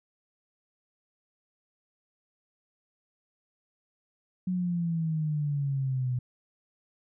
sine exponential sweep, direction down, 185 to 123.47 Hz, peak -26 dBFS, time 4.47-6.19 s, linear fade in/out 5 ms, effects none

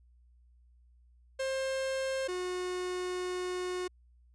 45% pulse tone pair in turn, 531 / 363.1 Hz, C5 / F#4, +25 / -33 cents, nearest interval perfect fifth, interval 658 cents, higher first, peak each -31 / -33 dBFS, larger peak first, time 1.39-2.28 / 2.28-3.88 s, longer second, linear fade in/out 10 ms, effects added 60 Hz sine -59 dBFS peak until 4.34 s + resampled to 22050 Hz

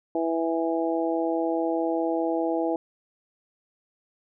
harmonic tone, 164.81 Hz, E3, in tune, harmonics 2 / 3 / 4 / 5, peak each -26 / -29 / -29 / -32 dBFS, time 0.15-2.76 s, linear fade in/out 2 ms, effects none

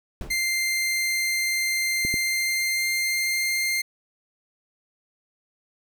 brown noise with exponential decay, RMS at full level -28 dBFS, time 0.21-0.46 s, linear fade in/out 1 ms, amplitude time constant 54 ms
sawtooth tone with pitch glide, 2093 to 2105 Hz, C7 to C7, 0 to +10 cents, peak -19 dBFS, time 0.3-3.82 s, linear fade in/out 10 ms, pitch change +10 cents, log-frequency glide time 2.08-3.47 s
clicks, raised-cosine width 3 ms, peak -17 dBFS, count 2, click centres 2.05 / 2.141 s
effects none

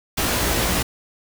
pink noise with comb filter, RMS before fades -21 dBFS, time 0.17-0.83 s, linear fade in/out 10 ms, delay 17 ms, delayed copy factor +0.75, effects none

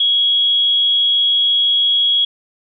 sine tone with amplitude modulation, 3322 Hz, G#7, in tune, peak -10 dBFS, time 0-2.25 s, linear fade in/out 5 ms, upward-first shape sine, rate 243 Hz, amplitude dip 30%, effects none

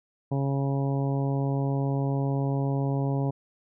harmonic tone, 137.9 Hz, C#3, 9 cents flat, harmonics 1 / 2 / 3 / 4 / 5 / 6 / 7, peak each -25 / -31 / -35 / -37 / -39 / -41 / -42 dBFS, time 0.31-3.31 s, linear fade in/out 10 ms, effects none

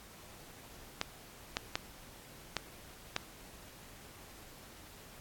clicks, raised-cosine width 0.2 ms, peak -14 dBFS, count 5, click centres 1.014 / 1.569 / 1.755 / 2.567 / 3.164 s, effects pink hiss -54 dBFS RMS until 5.2 s + AAC 64 kbps

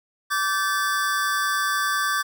square tone cluster, 1161 / 1551 / 1741 Hz, D6 / G6 / A6, -20 / -19 / -19 cents, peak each -25 / -26 / -30 dBFS, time 0.3-2.23 s, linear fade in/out 20 ms, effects none

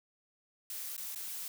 blue noise with dropouts, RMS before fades -41 dBFS, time 0.7-1.48 s, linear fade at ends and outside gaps 2 ms, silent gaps 0.966-0.978 / 1.148-1.158 s, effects none

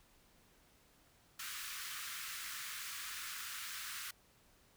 pink high-pass noise, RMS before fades -45 dBFS, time 1.39-4.11 s, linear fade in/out 5 ms, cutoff 1200 Hz, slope 48 dB/octave, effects pink hiss -68 dBFS RMS until 4.76 s

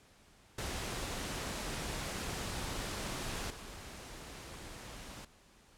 pink noise with level steps, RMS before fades -39 / -48 dBFS, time 0.58-5.25 s, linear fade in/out 5 ms, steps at 3.5 s, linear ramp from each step 5 ms, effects pink hiss -63 dBFS RMS until 5.77 s + low-pass 10000 Hz 12 dB/octave

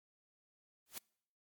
white noise with exponential growth, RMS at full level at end -40 dBFS, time 0.86-0.98 s, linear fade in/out 2 ms, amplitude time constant 24 ms, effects noise-tail reverb RT60 0.7 s tail -26 dB re dry + MP3 96 kbps

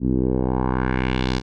10% pulse tone with low-pass filter sweep, 63.7 Hz, C2, 46 cents flat, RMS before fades -21 dBFS, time 0-1.42 s, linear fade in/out 50 ms, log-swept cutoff 240 to 5400 Hz, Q 2, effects none

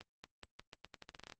accelerating click train, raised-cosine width 0.2 ms, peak -30 dBFS, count 15, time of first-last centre 0.01-1.322 s, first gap 230 ms, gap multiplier 0.84, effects Opus 24 kbps

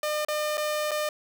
sawtooth tone with dropouts, 604 Hz, D5, 48 cents sharp, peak -22 dBFS, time 0.03-1.09 s, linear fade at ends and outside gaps 2 ms, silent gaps 0.249-0.284 / 0.572-0.578 / 0.91-0.915 s, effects none

